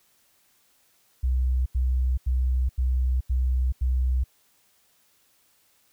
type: tone bursts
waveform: sine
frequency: 63.5 Hz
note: B1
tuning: 49 cents sharp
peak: -20 dBFS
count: 6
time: 1.23-4.24 s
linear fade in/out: 10 ms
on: 430 ms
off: 86 ms
effects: white hiss -64 dBFS RMS until 5.92 s